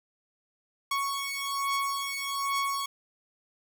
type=beating tone pair; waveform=sawtooth; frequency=1108.7 / 1109.9 Hz; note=C#6 / C#6; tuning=0 / +2 cents; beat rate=1.2 Hz; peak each=-28 dBFS; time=0.91-2.86 s; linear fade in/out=5 ms; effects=none